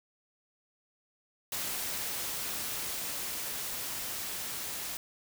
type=noise with level ramp; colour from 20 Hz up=white; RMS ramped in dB=-35 to -38 dBFS; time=1.52-4.97 s; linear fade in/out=2 ms; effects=none